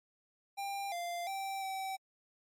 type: tone with pitch steps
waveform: square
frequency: 795 / 694 / 779 / 769 Hz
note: G5 / F5 / G5 / G5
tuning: +24 / -11 / -11 / -33 cents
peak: -37 dBFS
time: 0.57-1.97 s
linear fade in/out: 20 ms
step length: 350 ms
effects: MP3 64 kbps